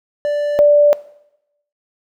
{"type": "tone pair in turn", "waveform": ["triangle", "sine"], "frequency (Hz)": [586, 586], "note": ["D5", "D5"], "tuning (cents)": [-4, -4], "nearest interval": "unison", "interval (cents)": 0, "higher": "neither", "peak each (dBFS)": [-13, -6], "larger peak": "second", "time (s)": [[0.25, 0.59], [0.59, 0.93]], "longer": "neither", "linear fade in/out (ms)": 0, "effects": ["noise-tail reverb RT60 0.8 s tail -19 dB re dry"]}